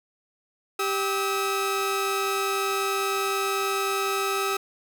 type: tone pair together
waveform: sawtooth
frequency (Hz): 392 / 1285.4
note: G4 / E6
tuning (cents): 0 / -44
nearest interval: octave + major sixth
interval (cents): 2056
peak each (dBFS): -23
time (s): 0.79-4.57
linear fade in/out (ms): 5
effects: none